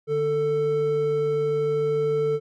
triangle tone pair together, 147.6 / 443.5 Hz, D3 / A4, +9 / +14 cents, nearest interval octave + perfect fifth, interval 1905 cents, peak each -28 / -19 dBFS, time 0.07-2.4 s, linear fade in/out 50 ms, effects none

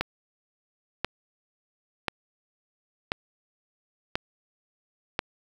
click train, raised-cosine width 0.3 ms, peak -9 dBFS, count 6, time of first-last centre 0.01-5.191 s, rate 0.965 Hz, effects 7-bit

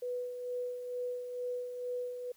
sine tone with tremolo, 493.9 Hz, B4, in tune, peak -33 dBFS, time 0.02-2.32 s, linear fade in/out 5 ms, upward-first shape sine, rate 2.2 Hz, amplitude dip 50%, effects white hiss -66 dBFS RMS until 2.36 s

